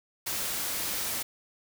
white noise, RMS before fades -32 dBFS, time 0.26-1.23 s, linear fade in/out 10 ms, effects none

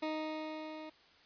20% pulse tone with level ramp, 311.1 Hz, D#4, in tune, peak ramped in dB -29 to -40 dBFS, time 0.02-0.9 s, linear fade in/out 10 ms, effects white hiss -63 dBFS RMS until 1.25 s + resampled to 11025 Hz

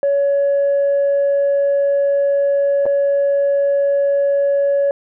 sine tone with dropouts, 562 Hz, C#5, 24 cents sharp, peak -11 dBFS, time 0.03-4.91 s, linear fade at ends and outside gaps 1 ms, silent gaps 2.856-2.863 s, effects tanh soft clip ceiling -10 dBFS

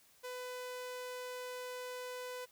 sawtooth tone, 500 Hz, B4, 21 cents sharp, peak -38 dBFS, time 0.23-2.46 s, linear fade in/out 20 ms, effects white hiss -66 dBFS RMS until 2.51 s

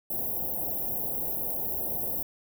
white band-stop noise, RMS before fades -31 dBFS, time 0.1-2.23 s, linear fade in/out 5 ms, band 810 to 12000 Hz, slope 48 dB/octave, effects none

